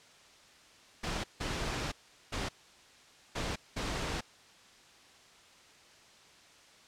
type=noise bursts at uneven times; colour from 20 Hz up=pink; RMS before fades=-35 dBFS; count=5; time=1.03-1.24 / 1.4-1.92 / 2.32-2.49 / 3.35-3.56 / 3.76-4.21 s; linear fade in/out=10 ms; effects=white hiss -58 dBFS RMS until 6.87 s + low-pass 6000 Hz 12 dB/octave